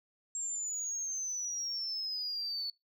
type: exponential sweep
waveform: sine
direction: down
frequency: 7500 to 4435 Hz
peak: -33 dBFS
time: 0.35-2.7 s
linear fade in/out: 2 ms
effects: noise-tail reverb RT60 0.2 s tail -25 dB re dry + tanh soft clip ceiling -30 dBFS